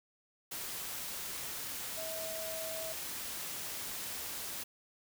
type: tone in noise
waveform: sine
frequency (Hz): 645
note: E5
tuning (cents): -38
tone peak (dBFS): -41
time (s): 1.97-2.93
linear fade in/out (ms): 10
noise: white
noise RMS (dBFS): -41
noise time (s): 0.51-4.64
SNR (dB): -3
effects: none